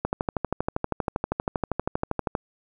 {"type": "click train", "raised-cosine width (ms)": 1, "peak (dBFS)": -10, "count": 30, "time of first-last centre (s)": [0.05, 2.352], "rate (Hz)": 12.6, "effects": []}